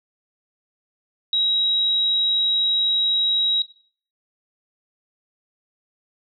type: tone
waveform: sine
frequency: 3838 Hz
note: A#7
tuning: 50 cents sharp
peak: -17 dBFS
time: 1.33-3.62 s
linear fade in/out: 2 ms
effects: noise-tail reverb RT60 0.5 s tail -17 dB re dry